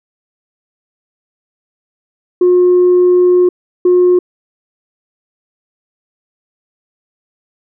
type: tone bursts at uneven times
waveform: sine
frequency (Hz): 359.4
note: F4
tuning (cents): +50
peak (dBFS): -4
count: 2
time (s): 2.41-3.49 / 3.85-4.19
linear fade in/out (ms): 5
effects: tanh soft clip ceiling -3 dBFS